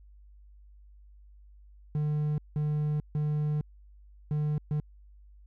triangle tone bursts at uneven times, 150 Hz, D3, 37 cents sharp, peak -24 dBFS, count 5, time 1.95-2.38 / 2.56-3 / 3.15-3.61 / 4.31-4.58 / 4.71-4.8 s, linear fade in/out 0 ms, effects added 50 Hz sine -51 dBFS peak until 5.46 s

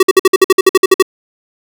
square tone bursts, 379 Hz, F#4, 42 cents sharp, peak -3 dBFS, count 13, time 0-1.025 s, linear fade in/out 5 ms, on 29 ms, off 54 ms, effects none

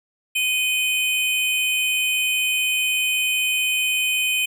square tone pair together, 2489 / 3072 Hz, D#7 / G7, 0 / -36 cents, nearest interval major third, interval 364 cents, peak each -21 / -25 dBFS, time 0.35-4.46 s, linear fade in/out 10 ms, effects none

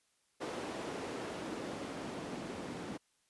white noise with band-pass filter sweep, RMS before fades -42 dBFS, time 0.4-2.98 s, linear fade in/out 20 ms, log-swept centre 390 to 240 Hz, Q 1.2, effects white hiss -75 dBFS RMS until 3.29 s + resampled to 24000 Hz

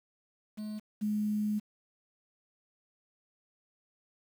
triangle / sine tone pair in turn, 213 / 210.6 Hz, G#3 / G#3, +44 / +24 cents, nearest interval unison, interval 20 cents, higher first, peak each -34 / -28 dBFS, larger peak second, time 0.57-0.8 / 1.01-1.6 s, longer second, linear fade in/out 20 ms, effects 9-bit

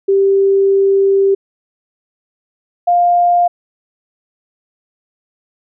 sine tone pair in turn, 392 / 702.3 Hz, G4 / F5, 0 / +10 cents, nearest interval minor seventh, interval 1010 cents, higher second, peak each -8 / -8 dBFS, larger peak neither, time 0.08-1.35 / 2.87-3.48 s, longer first, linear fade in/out 10 ms, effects none

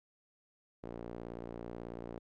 sawtooth tone with band-pass filter, 58.27 Hz, A#1, in tune, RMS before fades -45 dBFS, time 0.83-2.19 s, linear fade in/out 10 ms, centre 420 Hz, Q 1.2, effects none

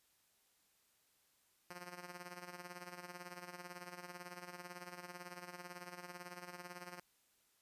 5% pulse tone with tremolo, 177.5 Hz, F3, 28 cents sharp, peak -35 dBFS, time 1.7-7 s, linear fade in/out 5 ms, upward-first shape sine, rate 18 Hz, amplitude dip 70%, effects white hiss -75 dBFS RMS until 7.61 s + resampled to 32000 Hz

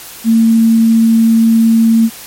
sine tone, 226.4 Hz, A3, 50 cents sharp, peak -5 dBFS, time 0.24-2.1 s, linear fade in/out 50 ms, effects white hiss -31 dBFS RMS until 2.26 s + MP3 64 kbps

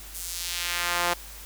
sawtooth tone with high-pass filter sweep, 174.61 Hz, F3, in tune, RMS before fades -29 dBFS, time 0.14-1.14 s, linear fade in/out 10 ms, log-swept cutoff 9300 to 690 Hz, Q 0.93, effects added 50 Hz sine -44 dBFS peak until 1.45 s + white hiss -44 dBFS RMS until 1.45 s

